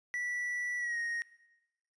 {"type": "tone with pitch glide", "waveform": "triangle", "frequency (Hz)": [1957, 1869.7], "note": ["B6", "A#6"], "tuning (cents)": [-16, 5], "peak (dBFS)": -31, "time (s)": [0.14, 1.22], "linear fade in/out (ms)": 0, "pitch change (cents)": -79, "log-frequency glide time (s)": [0.78, 0.98], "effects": ["noise-tail reverb RT60 1.0 s tail -20 dB re dry", "resampled to 22050 Hz"]}